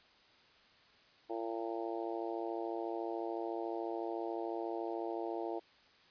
harmonic tone, 113.9 Hz, A#2, 40 cents flat, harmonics 3 / 4 / 5 / 6 / 7 / 8, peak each -40 / -43 / -46 / -43 / -46 / -49 dBFS, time 1.29-5.6 s, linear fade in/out 20 ms, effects white hiss -64 dBFS RMS until 6.1 s + resampled to 11025 Hz

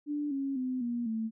sine tone with pitch steps, 293.7 / 274 / 255.7 / 238.6 / 222.6 Hz, D4 / C#4 / C4 / A#3 / A3, 0 / -20 / -40 / +41 / +20 cents, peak -30 dBFS, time 0.06-1.31 s, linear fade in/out 50 ms, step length 250 ms, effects none

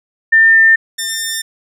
sine / 10% pulse tone pair in turn, 1801 / 1801 Hz, A6 / A6, +40 / +40 cents, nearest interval unison, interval 0 cents, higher neither, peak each -5 / -9 dBFS, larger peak first, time 0.32-0.76 / 0.98-1.42 s, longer neither, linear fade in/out 10 ms, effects none

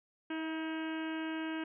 harmonic tone with a mistuned harmonic, 318.5 Hz, D#4, 41 cents sharp, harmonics 1 / 2 / 3 / 4 / 5 / 6 / 7 / 8 / 9 / 10, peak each -36 / -48 / -47 / -52 / -45 / -54 / -52 / -52 / -51 / -57 dBFS, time 0.3-1.64 s, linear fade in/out 5 ms, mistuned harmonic 2, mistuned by +23 cents, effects none

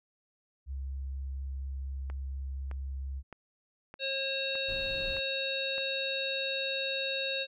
sine tone with vibrato, 67.4 Hz, C#2, 48 cents flat, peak -34 dBFS, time 0.66-3.23 s, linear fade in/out 50 ms, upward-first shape sine, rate 4.2 Hz, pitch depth 8 cents each way
click train, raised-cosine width 0.5 ms, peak -30 dBFS, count 7, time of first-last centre 2.1-5.781 s, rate 1.63 Hz
harmonic tone, 540 Hz, C#5, 45 cents flat, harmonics 1 / 3 / 5 / 7 / 8, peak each -36 / -42 / -35 / -37 / -41 dBFS, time 3.99-7.47 s, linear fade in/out 50 ms
brown noise, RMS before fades -43 dBFS, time 4.68-5.2 s, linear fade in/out 10 ms
effects none

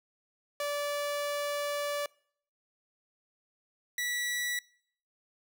sawtooth tone pair in turn, 580 / 1949.8 Hz, D5 / B6, -22 / -23 cents, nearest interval octave + major sixth, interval 2099 cents, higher second, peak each -27 dBFS, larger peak neither, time 0.6-2.06 / 3.98-4.59 s, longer first, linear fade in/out 2 ms, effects noise-tail reverb RT60 0.6 s tail -25 dB re dry

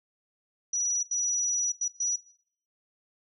sine tone bursts at uneven times, 5860 Hz, F#8, 18 cents flat, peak -26 dBFS, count 4, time 0.73-1.03 / 1.11-1.72 / 1.81-1.88 / 2-2.16 s, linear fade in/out 5 ms, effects noise-tail reverb RT60 0.6 s tail -19 dB re dry

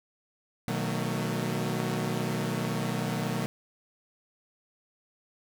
sawtooth chord, B dominant seventh, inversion none, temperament equal with one note detuned, 123.47 / 155.56 / 185 / 225.1 Hz, B2 / D#3 / F#3 / A3, 0 / 0 / 0 / +40 cents, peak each -30 dBFS, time 0.68-3.46 s, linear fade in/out 0 ms, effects none

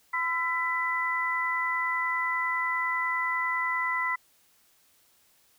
sine tone cluster, 1015 / 1345 / 1992 Hz, B5 / E6 / B6, +47 / +34 / +14 cents, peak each -30 / -34 / -28 dBFS, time 0.13-4.16 s, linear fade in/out 10 ms, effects white hiss -64 dBFS RMS until 5.58 s

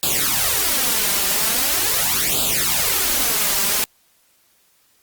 white noise with flanger, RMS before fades -19 dBFS, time 0.03-3.84 s, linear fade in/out 0 ms, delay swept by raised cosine 0.25 to 5.05 ms, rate 0.42 Hz, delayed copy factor +0.8, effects white hiss -59 dBFS RMS until 5.02 s + Opus 48 kbps

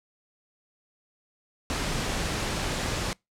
pink noise, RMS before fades -29 dBFS, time 1.7-3.13 s, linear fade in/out 0 ms, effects noise-tail reverb RT60 0.2 s tail -26 dB re dry + low-pass 8000 Hz 12 dB/octave

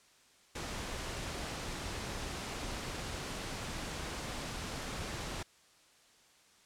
pink noise, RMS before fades -40 dBFS, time 0.55-5.43 s, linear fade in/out 5 ms, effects white hiss -64 dBFS RMS until 6.65 s + low-pass 8000 Hz 12 dB/octave

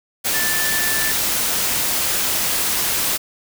sine tone in noise, 1760 Hz, A6, in tune, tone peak -23 dBFS, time 0.33-1.13 s, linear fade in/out 20 ms, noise white, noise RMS -20 dBFS, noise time 0.24-3.18 s, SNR -6 dB, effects none

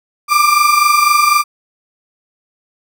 35% pulse tone pair together, 1174.7 / 1198.7 Hz, D6 / D6, 0 / +35 cents, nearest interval unison, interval 35 cents, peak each -10 dBFS, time 0.28-1.44 s, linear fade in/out 50 ms, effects none

